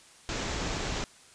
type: low-pass noise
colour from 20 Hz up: pink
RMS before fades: -33 dBFS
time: 0.29-1.04 s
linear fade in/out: 0 ms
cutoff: 7600 Hz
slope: 96 dB/octave
effects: white hiss -55 dBFS RMS until 1.34 s + resampled to 22050 Hz